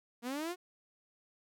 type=linear sweep; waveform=sawtooth; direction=up; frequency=230 to 370 Hz; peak=-32 dBFS; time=0.22-0.56 s; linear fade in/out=50 ms; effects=none